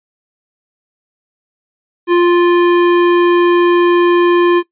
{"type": "tone with hard clipping", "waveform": "sine", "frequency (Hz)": 349.2, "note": "F4", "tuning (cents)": 0, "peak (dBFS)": -9, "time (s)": [2.07, 4.63], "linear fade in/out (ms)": 50, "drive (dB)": 18, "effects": ["noise-tail reverb RT60 0.1 s tail -18 dB re dry", "resampled to 8000 Hz"]}